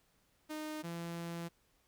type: tone pair in turn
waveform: sawtooth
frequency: 307.6 / 169.38 Hz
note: D#4 / E3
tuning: -20 / +47 cents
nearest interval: minor seventh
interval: 1033 cents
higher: first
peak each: -36 / -36 dBFS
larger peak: neither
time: 0.49-0.83 / 0.83-1.49 s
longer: second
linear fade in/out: 20 ms
effects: pink hiss -73 dBFS RMS until 1.87 s